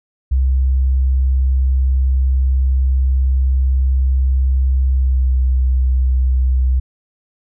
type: tone with pitch glide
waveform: sine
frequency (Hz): 65.41 to 63.99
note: C2 to C2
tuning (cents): 0 to -38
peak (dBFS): -11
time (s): 0.31-6.8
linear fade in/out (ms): 10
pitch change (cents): -38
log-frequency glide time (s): 4.93-5.29
effects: none